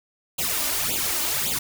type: noise with flanger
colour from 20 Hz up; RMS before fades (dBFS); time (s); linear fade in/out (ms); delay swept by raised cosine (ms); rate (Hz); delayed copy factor
white; -25; 0.38-1.59; 10; 0.27 to 3.37; 1.8; +0.9
effects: none